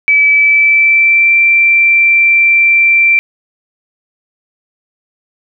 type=tone with pitch glide; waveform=sine; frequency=2300 to 2350 Hz; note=D7 to D7; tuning=-37 to +1 cents; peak=-5 dBFS; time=0.08-3.19 s; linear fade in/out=0 ms; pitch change=+38 cents; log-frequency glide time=0.31-1.34 s; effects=none